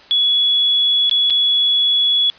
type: tone with dropouts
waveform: sine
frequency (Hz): 3384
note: G#7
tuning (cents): +32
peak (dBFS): -12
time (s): 0.11-2.3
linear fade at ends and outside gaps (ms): 0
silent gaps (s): 1.096-1.112 / 1.3-1.305
effects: white hiss -44 dBFS RMS until 2.38 s + resampled to 11025 Hz